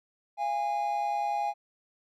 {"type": "tone pair together", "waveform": "triangle", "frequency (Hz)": [689.5, 820], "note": ["F5", "G#5"], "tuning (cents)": [-22, -22], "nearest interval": "minor third", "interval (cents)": 300, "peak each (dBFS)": [-32, -26], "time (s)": [0.37, 1.54], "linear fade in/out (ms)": 50, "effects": []}